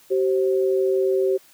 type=tone pair together; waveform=sine; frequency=382.9 / 529 Hz; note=G4 / C5; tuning=-41 / +19 cents; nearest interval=tritone; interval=560 cents; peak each=-18 / -24 dBFS; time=0.1-1.38 s; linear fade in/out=20 ms; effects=white hiss -53 dBFS RMS until 1.53 s + high-pass 100 Hz 12 dB/octave